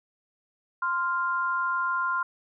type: tone pair together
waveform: sine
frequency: 1043.9 / 1396.9 Hz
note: C6 / F6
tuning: -4 / 0 cents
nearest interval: perfect fourth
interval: 504 cents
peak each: -27 dBFS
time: 0.82-2.23 s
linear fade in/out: 5 ms
effects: none